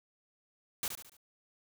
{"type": "noise with echo", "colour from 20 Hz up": "white", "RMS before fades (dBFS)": -34, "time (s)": [0.83, 0.88], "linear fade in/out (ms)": 2, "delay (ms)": 72, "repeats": 4, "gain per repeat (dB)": -7, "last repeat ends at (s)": 1.168, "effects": []}